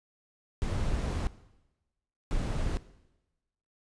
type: noise bursts at uneven times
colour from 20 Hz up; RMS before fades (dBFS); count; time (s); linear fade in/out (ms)
brown; -30; 2; 0.62-1.27 / 2.31-2.77; 0
effects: noise-tail reverb RT60 1.0 s tail -17 dB re dry + resampled to 22050 Hz